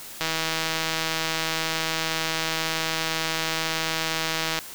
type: click train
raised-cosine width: 0.2 ms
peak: -8 dBFS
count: 706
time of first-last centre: 0.21-4.589 s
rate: 161 Hz
effects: white hiss -40 dBFS RMS until 4.74 s